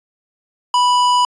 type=tone with tanh clipping; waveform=sine; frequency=986 Hz; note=B5; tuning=3 cents flat; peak=-13 dBFS; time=0.74-1.25 s; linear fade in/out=2 ms; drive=17 dB; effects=resampled to 22050 Hz